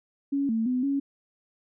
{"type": "tone with pitch steps", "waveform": "sine", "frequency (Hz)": [279.2, 224.3, 252, 278], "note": ["C#4", "A3", "B3", "C#4"], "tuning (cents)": [13, 34, 35, 5], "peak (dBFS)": -23, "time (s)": [0.32, 1], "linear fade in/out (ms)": 10, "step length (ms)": 170, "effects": []}